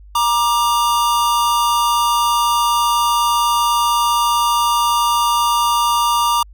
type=tone pair together; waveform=square; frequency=946.2 / 1186 Hz; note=A#5 / D6; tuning=+26 / +17 cents; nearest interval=major third; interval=391 cents; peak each=-17 dBFS; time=0.15-6.43 s; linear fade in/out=5 ms; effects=added 50 Hz sine -38 dBFS peak until 6.53 s